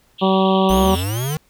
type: band-pass noise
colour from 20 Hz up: white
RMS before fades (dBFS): -31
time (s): 0.18-1.04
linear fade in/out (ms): 20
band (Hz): 2800 to 3700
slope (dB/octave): 96
type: harmonic tone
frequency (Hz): 190.7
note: G3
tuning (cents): -47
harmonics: 1 / 2 / 3 / 4 / 5 / 6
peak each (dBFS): -16 / -19 / -21 / -22 / -23 / -24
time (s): 0.21-0.96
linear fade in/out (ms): 20
type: tone with vibrato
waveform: 5% pulse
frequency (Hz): 2960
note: F#7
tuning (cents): 0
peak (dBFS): -22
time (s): 0.69-1.35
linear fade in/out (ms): 0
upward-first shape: sine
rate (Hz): 2.3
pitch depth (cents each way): 190
type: exponential sweep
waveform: square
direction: up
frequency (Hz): 56.5 to 159.5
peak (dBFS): -21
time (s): 0.7-1.37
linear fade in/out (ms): 0
effects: pink hiss -58 dBFS RMS until 1.49 s